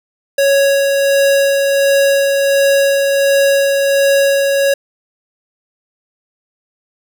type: tone with tremolo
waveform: square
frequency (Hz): 554.4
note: C#5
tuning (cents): 0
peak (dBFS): -9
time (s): 0.38-4.74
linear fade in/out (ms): 5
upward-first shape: sine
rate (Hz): 1.4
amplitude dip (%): 30
effects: none